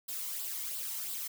blue noise with flanger, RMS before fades -38 dBFS, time 0.08-1.28 s, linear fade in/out 10 ms, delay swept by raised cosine 0.23 to 1.02 ms, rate 2.9 Hz, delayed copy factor +0.5, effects none

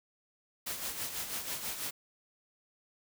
white noise with tremolo, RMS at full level -36 dBFS, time 0.66-1.91 s, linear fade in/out 10 ms, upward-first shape sine, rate 6.1 Hz, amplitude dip 55%, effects none

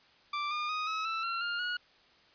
sawtooth tone with pitch steps, 1174.7 / 1210.5 / 1247.4 / 1285.5 / 1324.7 / 1365.1 / 1406.7 / 1449.6 Hz, D6 / D#6 / D#6 / E6 / E6 / F6 / F6 / F#6, 0 / -48 / +4 / -44 / +8 / -40 / +12 / -36 cents, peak -28 dBFS, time 0.33-1.77 s, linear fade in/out 5 ms, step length 180 ms, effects white hiss -62 dBFS RMS until 2.34 s + resampled to 11025 Hz

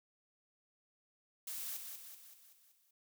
blue noise with echo, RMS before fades -43 dBFS, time 1.47-1.77 s, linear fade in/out 5 ms, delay 190 ms, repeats 6, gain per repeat -5 dB, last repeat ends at 2.91 s, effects none

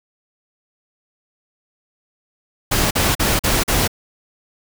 pink noise bursts, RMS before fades -17 dBFS, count 5, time 2.71-3.878 s, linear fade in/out 10 ms, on 200 ms, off 42 ms, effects none

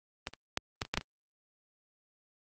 clicks, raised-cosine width 0.2 ms, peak -17 / -28 / -11 / -13 / -27 / -12 / -10 / -26 dBFS, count 8, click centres 0.271 / 0.336 / 0.574 / 0.818 / 0.851 / 0.94 / 0.974 / 1.011 s, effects high-pass 60 Hz 12 dB/octave + Opus 32 kbps

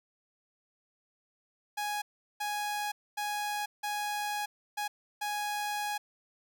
sawtooth tone bursts at uneven times, 830.6 Hz, G#5, in tune, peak -28 dBFS, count 6, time 1.77-2.02 / 2.4-2.92 / 3.17-3.66 / 3.83-4.46 / 4.77-4.88 / 5.21-5.98 s, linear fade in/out 10 ms, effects none

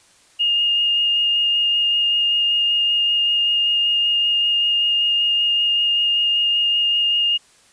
sine tone with vibrato, 2837 Hz, F7, 27 cents sharp, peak -15 dBFS, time 0.39-7.38 s, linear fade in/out 20 ms, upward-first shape sine, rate 5.2 Hz, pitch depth 9 cents each way, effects white hiss -53 dBFS RMS until 7.72 s + resampled to 22050 Hz

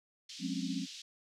pink band-pass noise, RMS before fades -48 dBFS, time 0.29-1.02 s, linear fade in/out 5 ms, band 3200 to 5900 Hz, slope 24 dB/octave
sine chord, Db major seventh, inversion first, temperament equal with one note detuned, 178.8 / 207.7 / 261.6 / 277.2 Hz, F3 / Ab3 / C4 / Db4, +41 / 0 / 0 / 0 cents, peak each -39 / -41 / -38 / -40 dBFS, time 0.39-0.87 s, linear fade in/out 50 ms
effects none

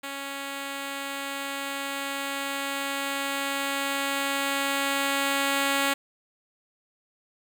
5% pulse tone with level ramp, 277.2 Hz, C#4, in tune, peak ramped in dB -22 to -11 dBFS, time 0.03-5.94 s, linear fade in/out 10 ms, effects none

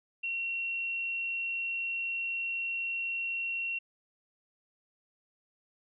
sine tone with frequency modulation, 2732 Hz, F7, 39 cents flat, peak -31 dBFS, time 0.23-3.79 s, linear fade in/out 10 ms, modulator 44.1 Hz, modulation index 0.28, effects none

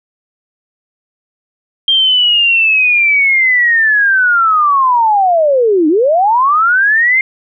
sine linear two-way sweep, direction down then up, 3200 to 293.7 to 2129 Hz, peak -7 dBFS, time 1.88-7.21 s, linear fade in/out 2 ms, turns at 5.88 s, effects none

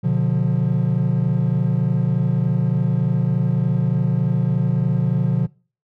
triangle chord, B diminished, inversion none, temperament equal with one note detuned, 123.47 / 146.83 / 177.67 Hz, B2 / D3 / F3, 0 / 0 / +30 cents, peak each -18 dBFS, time 0.03-5.47 s, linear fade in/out 20 ms, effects noise-tail reverb RT60 0.4 s tail -25 dB re dry + tanh soft clip ceiling -7 dBFS

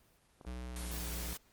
clicks, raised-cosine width 1 ms, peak -38 dBFS, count 3, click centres 0.412 / 0.45 / 0.941 s
square tone with pitch glide, 61.8 to 59.49 Hz, B1 to A#1, +2 to +36 cents, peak -40 dBFS, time 0.46-1.34 s, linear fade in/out 10 ms, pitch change -66 cents, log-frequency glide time 0.66-1.01 s
white noise, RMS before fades -44 dBFS, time 0.76-1.37 s, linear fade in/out 2 ms
effects pink hiss -68 dBFS RMS until 1.52 s + Opus 24 kbps

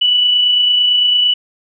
sine tone with amplitude modulation, 2960 Hz, F#7, in tune, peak -8 dBFS, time 0.01-1.34 s, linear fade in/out 10 ms, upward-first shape sine, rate 28.9 Hz, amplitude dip 30%, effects none

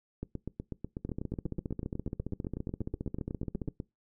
two click trains, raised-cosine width 3 ms, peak -23 / -22 dBFS, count 30 / 40, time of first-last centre 0.23-3.801 / 1.05-3.685 s, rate 8.12 / 14.8 Hz, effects noise-tail reverb RT60 0.2 s tail -22 dB re dry

